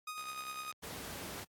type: tone with tremolo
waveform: sawtooth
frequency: 1244.5 Hz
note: D#6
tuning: in tune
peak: -35 dBFS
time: 0.07-0.72 s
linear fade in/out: 5 ms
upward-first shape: triangle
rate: 10 Hz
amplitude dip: 55%
type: click train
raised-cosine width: 0.2 ms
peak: -34 dBFS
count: 37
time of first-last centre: 0.18-0.725 s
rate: 66 Hz
type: noise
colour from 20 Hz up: pink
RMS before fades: -44 dBFS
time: 0.82-1.45 s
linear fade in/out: 20 ms
effects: high-pass 80 Hz 12 dB/octave + AAC 64 kbps